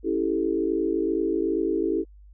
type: chord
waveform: sine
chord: A dominant seventh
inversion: first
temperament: equal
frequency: 277.2 / 329.6 / 392 / 440 Hz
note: C#4 / E4 / G4 / A4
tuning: 0 / 0 / 0 / 0 cents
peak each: -31 / -25 / -27 / -29 dBFS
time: 0.03-2.05 s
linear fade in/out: 50 ms
effects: added 50 Hz sine -46 dBFS peak until 2.33 s